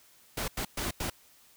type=noise bursts at uneven times; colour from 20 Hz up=pink; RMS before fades=-33 dBFS; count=4; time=0.37-0.48 / 0.57-0.65 / 0.77-0.91 / 1-1.1 s; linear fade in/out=5 ms; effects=white hiss -60 dBFS RMS until 1.56 s